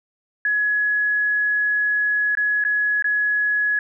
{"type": "tone with dropouts", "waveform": "sine", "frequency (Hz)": 1685, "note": "G#6", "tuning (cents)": 25, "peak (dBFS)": -17, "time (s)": [0.45, 3.79], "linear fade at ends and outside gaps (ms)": 2, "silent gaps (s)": [[2.352, 2.372], [2.64, 2.649], [3.024, 3.043]], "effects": []}